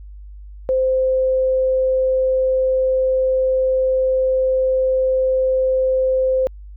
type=tone; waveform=sine; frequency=520 Hz; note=C5; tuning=11 cents flat; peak=-14 dBFS; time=0.69-6.47 s; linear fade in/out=0 ms; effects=added 50 Hz sine -34 dBFS peak until 6.76 s